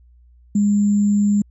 sine tone with sample-and-hold, 204.9 Hz, G#3, 23 cents flat, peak -13 dBFS, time 0.55-1.42 s, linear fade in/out 5 ms, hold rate 7350 Hz, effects added 60 Hz sine -47 dBFS peak until 1.5 s + resampled to 24000 Hz

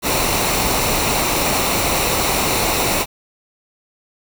pink noise with comb filter, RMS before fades -18 dBFS, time 0.02-3.06 s, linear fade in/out 50 ms, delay 0.61 ms, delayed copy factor -0.5, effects none

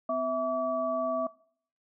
sine tone cluster, 253.8 / 654 / 1148 Hz, B3 / E5 / D6, +47 / -14 / -40 cents, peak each -36 / -28 / -32 dBFS, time 0.09-1.27 s, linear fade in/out 5 ms, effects noise-tail reverb RT60 0.6 s tail -22 dB re dry

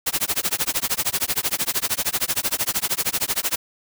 white noise with tremolo, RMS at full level -20 dBFS, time 0.06-3.56 s, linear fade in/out 10 ms, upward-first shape sine, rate 13 Hz, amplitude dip 100%, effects none

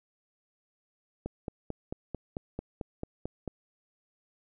click train, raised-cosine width 2 ms, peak -21 dBFS, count 11, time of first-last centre 1.26-3.477 s, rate 4.51 Hz, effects none

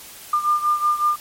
sine beating tone pair, 1200 / 1205.4 Hz, D6 / D6, +37 / +45 cents, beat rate 5.4 Hz, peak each -18 / -22 dBFS, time 0.33-1.16 s, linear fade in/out 5 ms, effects white hiss -40 dBFS RMS until 1.2 s + MP3 64 kbps

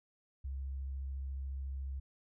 sine tone with vibrato, 67.4 Hz, C#2, 48 cents flat, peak -37 dBFS, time 0.44-2 s, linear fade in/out 10 ms, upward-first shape sine, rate 14 Hz, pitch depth 15 cents each way, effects none

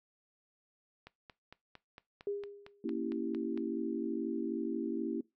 click train, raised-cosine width 0.3 ms, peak -33 dBFS, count 12, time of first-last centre 1.07-3.576 s, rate 4.39 Hz
sine tone with exponential decay, 405.2 Hz, G#4, 43 cents flat, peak -31 dBFS, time 2.27-2.87 s, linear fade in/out 2 ms, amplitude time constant 130 ms
sine chord, A# diminished seventh, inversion none, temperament equal, 233.1 / 277.2 / 329.6 / 392 Hz, A#3 / C#4 / E4 / G4, 0 / 0 / 0 / 0 cents, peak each -38 / -39 / -37 / -41 dBFS, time 2.84-5.21 s, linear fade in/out 5 ms
effects noise-tail reverb RT60 0.2 s tail -20 dB re dry

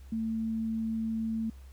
sine tone, 223.4 Hz, A3, 27 cents sharp, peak -29 dBFS, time 0.12-1.5 s, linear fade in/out 5 ms, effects added 66 Hz sine -46 dBFS peak until 1.72 s + pink hiss -63 dBFS RMS until 1.72 s

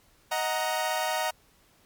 sawtooth chord, D# minor, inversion none, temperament equal with one note detuned, 627.3 / 740 / 932.3 Hz, D#5 / F#5 / A#5, +14 / 0 / 0 cents, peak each -27 dBFS, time 0.31-1.31 s, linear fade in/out 10 ms, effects pink hiss -62 dBFS RMS until 1.85 s + MP3 96 kbps

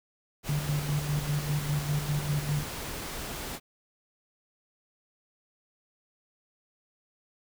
pink noise, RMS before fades -37 dBFS, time 0.43-3.6 s, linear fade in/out 50 ms
sine tone with tremolo, 146.83 Hz, D3, in tune, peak -25 dBFS, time 0.49-2.63 s, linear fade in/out 2 ms, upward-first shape square, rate 5 Hz, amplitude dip 60%
effects none

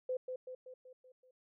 sine tone with echo, 510 Hz, C5, 44 cents flat, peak -33 dBFS, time 0.09-0.17 s, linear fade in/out 5 ms, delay 190 ms, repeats 6, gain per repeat -5 dB, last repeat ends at 1.31 s, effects none

